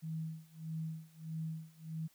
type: tone with tremolo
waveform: sine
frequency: 160 Hz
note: D#3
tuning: 49 cents sharp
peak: -36 dBFS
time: 0.02-2.08 s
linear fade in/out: 20 ms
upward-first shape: sine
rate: 1.6 Hz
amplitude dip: 95%
effects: white hiss -69 dBFS RMS until 2.14 s